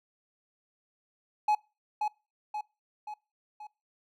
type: tone with echo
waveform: triangle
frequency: 845 Hz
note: G#5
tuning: 30 cents sharp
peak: -20 dBFS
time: 1.48-1.55 s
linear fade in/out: 5 ms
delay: 530 ms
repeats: 4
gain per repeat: -5 dB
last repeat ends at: 3.67 s
effects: noise-tail reverb RT60 0.3 s tail -24 dB re dry